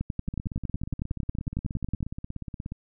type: two click trains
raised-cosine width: 5 ms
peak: -22 / -16 dBFS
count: 42 / 23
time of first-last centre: 0.28-2.72 / 0.01-2.028 s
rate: 16.8 / 10.9 Hz
effects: none